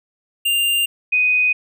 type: tone pair in turn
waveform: square / sine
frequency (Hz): 2794 / 2495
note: F7 / D#7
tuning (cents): 0 / +4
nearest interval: major second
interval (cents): 196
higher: first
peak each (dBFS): -16 / -13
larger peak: second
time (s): 0.45-0.86 / 1.12-1.53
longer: neither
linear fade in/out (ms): 10
effects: none